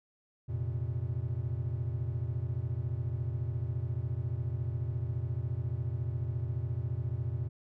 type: chord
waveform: triangle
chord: F suspended fourth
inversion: none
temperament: equal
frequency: 87.31 / 116.54 / 130.81 Hz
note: F2 / Bb2 / C3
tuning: 0 / 0 / 0 cents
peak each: -35 / -32 / -35 dBFS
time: 0.48-7.49 s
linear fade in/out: 20 ms
effects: none